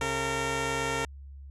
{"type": "tone pair together", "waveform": "10% pulse", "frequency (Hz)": [136.02, 457.5], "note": ["C#3", "A#4"], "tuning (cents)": [-32, -32], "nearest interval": "octave + major sixth", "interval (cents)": 2100, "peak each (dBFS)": [-25, -21], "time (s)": [0.01, 1.05], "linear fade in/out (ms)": 2, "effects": ["added 69 Hz sine -42 dBFS peak until 1.5 s", "resampled to 24000 Hz"]}